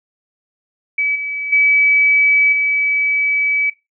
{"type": "tone with level steps", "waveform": "sine", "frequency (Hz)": 2289, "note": "D7", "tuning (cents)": -45, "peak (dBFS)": [-14, -20, -9, -13], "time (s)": [0.98, 3.7], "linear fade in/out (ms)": 5, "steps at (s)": [1.15, 1.52, 2.52], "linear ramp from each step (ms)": 10, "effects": ["noise-tail reverb RT60 0.2 s tail -17 dB re dry"]}